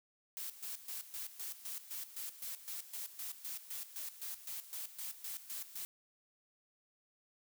blue noise with tremolo, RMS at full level -43 dBFS, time 0.37-5.85 s, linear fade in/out 0 ms, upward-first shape square, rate 3.9 Hz, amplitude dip 75%, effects none

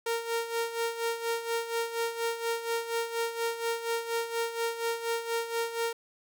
sawtooth tone with tremolo, 462.2 Hz, A#4, 15 cents flat, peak -23 dBFS, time 0.06-5.93 s, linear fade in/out 5 ms, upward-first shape sine, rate 4.2 Hz, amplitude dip 70%, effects none

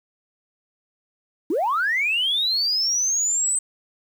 sine linear sweep, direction up, 272.9 to 8210 Hz, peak -18 dBFS, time 1.5-3.59 s, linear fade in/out 5 ms, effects tanh soft clip ceiling -15 dBFS + 8-bit

